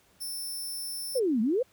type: tone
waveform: 5% pulse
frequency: 5360 Hz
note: E8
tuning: 28 cents sharp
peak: -28 dBFS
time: 0.2-1.2 s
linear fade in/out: 20 ms
type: exponential two-way sweep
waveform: sine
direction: down then up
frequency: 554.4 to 206.9 to 545 Hz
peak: -23 dBFS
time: 1.15-1.63 s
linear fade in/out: 10 ms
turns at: 1.41 s
effects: pink hiss -63 dBFS RMS until 1.72 s + high-pass 60 Hz 12 dB/octave